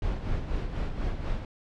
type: noise with tremolo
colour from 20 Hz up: brown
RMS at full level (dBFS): -28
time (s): 0.02-1.45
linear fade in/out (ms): 2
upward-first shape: sine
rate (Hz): 4.1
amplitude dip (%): 55
effects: low-pass 4000 Hz 12 dB/octave